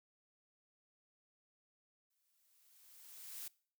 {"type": "noise with exponential growth", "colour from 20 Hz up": "blue", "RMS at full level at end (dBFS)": -45, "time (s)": [2.1, 3.48], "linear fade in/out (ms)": 5, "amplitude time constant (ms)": 300, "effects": ["noise-tail reverb RT60 0.5 s tail -23 dB re dry"]}